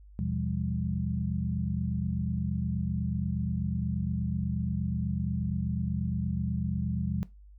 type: tone cluster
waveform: sine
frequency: 79.8 / 124.1 / 171 / 199.3 Hz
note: D#2 / B2 / F3 / G3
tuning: +44 / +9 / -36 / +29 cents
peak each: -34 / -34 / -34 / -34 dBFS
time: 0.19-7.23 s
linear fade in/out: 0 ms
effects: noise-tail reverb RT60 0.2 s tail -17 dB re dry + added 50 Hz sine -49 dBFS peak until 7.58 s